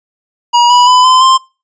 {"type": "tone with pitch steps", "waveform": "square", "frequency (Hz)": [958, 979.8, 1002.1, 1025, 1048.3], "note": ["A#5", "B5", "B5", "C6", "C6"], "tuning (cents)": [47, -14, 25, -36, 3], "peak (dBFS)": -5, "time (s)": [0.53, 1.38], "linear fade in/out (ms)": 20, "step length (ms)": 170, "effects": ["noise-tail reverb RT60 0.3 s tail -23 dB re dry", "resampled to 16000 Hz"]}